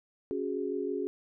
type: chord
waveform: sine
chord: C# suspended fourth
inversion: none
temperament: just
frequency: 277.2 / 369.6 / 415.8 Hz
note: C#4 / F#4 / G#4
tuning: 0 / -2 / +2 cents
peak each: -36 / -34 / -34 dBFS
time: 0.31-1.07 s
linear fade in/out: 0 ms
effects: none